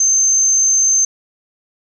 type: tone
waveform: sine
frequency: 6272 Hz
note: G8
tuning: in tune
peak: -10 dBFS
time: 0-1.05 s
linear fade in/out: 5 ms
effects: none